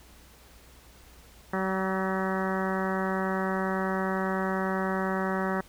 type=harmonic tone with a mistuned harmonic; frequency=190 Hz; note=F#3; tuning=46 cents sharp; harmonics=1 / 2 / 3 / 4 / 5 / 6 / 7 / 8 / 9 / 10; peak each=-30 / -33 / -35 / -36 / -37 / -38 / -38 / -39 / -40 / -40 dBFS; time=1.53-5.61 s; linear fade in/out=5 ms; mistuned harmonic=7; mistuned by=-29 cents; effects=added 60 Hz sine -55 dBFS peak until 5.68 s + pink hiss -55 dBFS RMS until 5.68 s